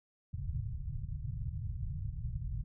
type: low-pass noise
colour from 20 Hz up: white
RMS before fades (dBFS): -38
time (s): 0.33-2.64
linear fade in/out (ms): 10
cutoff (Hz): 140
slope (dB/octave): 48
effects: none